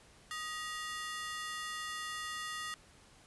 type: ring-modulated tone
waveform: sawtooth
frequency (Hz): 1574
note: G6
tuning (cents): +7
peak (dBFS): -32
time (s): 0.31-2.74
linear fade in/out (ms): 0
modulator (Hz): 330
effects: pink hiss -61 dBFS RMS until 3.26 s + resampled to 24000 Hz